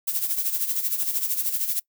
violet noise with tremolo, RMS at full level -23 dBFS, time 0.07-1.8 s, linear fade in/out 10 ms, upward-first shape sine, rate 13 Hz, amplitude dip 65%, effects noise-tail reverb RT60 0.1 s tail -24 dB re dry

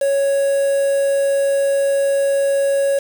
triangle tone with quantisation, 554.4 Hz, C#5, in tune, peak -12 dBFS, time 0.01-2.99 s, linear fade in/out 5 ms, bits 5, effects none

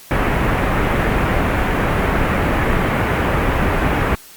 pink low-pass noise, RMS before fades -17 dBFS, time 0.11-4.15 s, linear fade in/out 0 ms, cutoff 2300 Hz, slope 24 dB/octave, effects white hiss -41 dBFS RMS until 4.36 s + Opus 48 kbps

